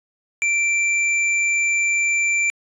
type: tone with hard clipping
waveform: sine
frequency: 2349 Hz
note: D7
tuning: in tune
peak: -18 dBFS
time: 0.42-2.5 s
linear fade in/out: 0 ms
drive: 16 dB
effects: resampled to 22050 Hz